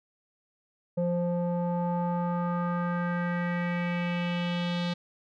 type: tone with low-pass filter sweep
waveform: square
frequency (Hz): 174.61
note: F3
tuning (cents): 0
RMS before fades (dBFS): -29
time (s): 0.97-4.94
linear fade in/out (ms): 10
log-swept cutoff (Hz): 540 to 3900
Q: 3.1
effects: none